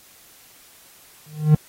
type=tone with exponential growth; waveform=triangle; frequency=152.6 Hz; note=D#3; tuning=33 cents flat; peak=-5 dBFS; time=1.26-1.55 s; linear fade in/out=5 ms; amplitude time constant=61 ms; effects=white hiss -50 dBFS RMS until 1.68 s + AAC 48 kbps